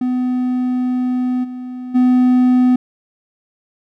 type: tone with level steps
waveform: triangle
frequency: 251.3 Hz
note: B3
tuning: 30 cents sharp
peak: -13 / -23 / -7 dBFS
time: 0.01-2.76 s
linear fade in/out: 5 ms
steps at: 1.43 / 1.94 s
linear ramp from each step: 20 ms
effects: none